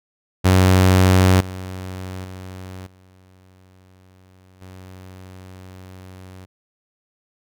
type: tone with level steps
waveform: sawtooth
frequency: 93.1 Hz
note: F#2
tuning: 11 cents sharp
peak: -7 / -25 / -29 / -45 / -34 dBFS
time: 0.44-6.46 s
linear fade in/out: 20 ms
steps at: 1.4 / 2.24 / 2.86 / 4.61 s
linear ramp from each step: 10 ms
effects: none